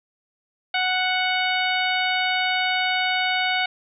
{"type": "harmonic tone", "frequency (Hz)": 740, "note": "F#5", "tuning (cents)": 0, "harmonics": [1, 2, 3, 4, 5, 6], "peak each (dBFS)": [-25, -26, -25, -28, -30, -37], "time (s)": [0.74, 3.66], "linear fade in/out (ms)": 5, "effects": []}